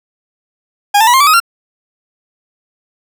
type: tone with pitch steps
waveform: 40% pulse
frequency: 817 / 890.9 / 971.6 / 1059.5 / 1155.4 / 1260 / 1374 Hz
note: G#5 / A5 / B5 / C6 / D6 / D#6 / F6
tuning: -29 / +21 / -29 / +21 / -29 / +21 / -29 cents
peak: -5 dBFS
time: 0.94-1.402 s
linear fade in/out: 10 ms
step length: 66 ms
effects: none